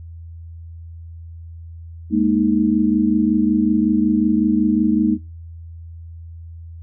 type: chord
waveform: sine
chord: Ab suspended second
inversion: none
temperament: equal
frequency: 207.7 / 233.1 / 311.1 Hz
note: Ab3 / Bb3 / Eb4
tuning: 0 / 0 / 0 cents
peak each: -18 dBFS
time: 2.1-5.18 s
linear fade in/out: 50 ms
effects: noise-tail reverb RT60 0.3 s tail -24 dB re dry + added 83 Hz sine -33 dBFS peak until 6.82 s